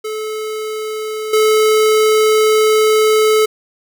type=tone with level steps; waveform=square; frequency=432.7 Hz; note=A4; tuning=29 cents flat; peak=-21 / -10 dBFS; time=0.04-3.46 s; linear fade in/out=10 ms; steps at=1.33 s; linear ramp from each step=5 ms; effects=none